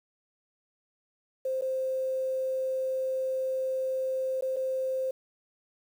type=tone with dropouts; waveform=sine; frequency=523 Hz; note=C5; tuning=1 cent flat; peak=-27 dBFS; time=1.45-5.11 s; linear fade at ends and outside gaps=5 ms; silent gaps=1.612-1.62 / 4.41-4.422 / 4.562-4.566 s; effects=9-bit